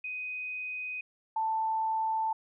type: tone pair in turn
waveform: sine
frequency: 2502 / 884.6 Hz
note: D#7 / A5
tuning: +9 / +9 cents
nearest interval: octave + tritone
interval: 1800 cents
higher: first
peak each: -34 / -27 dBFS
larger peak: second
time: 0.04-1.01 / 1.36-2.33 s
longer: neither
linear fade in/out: 5 ms
effects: none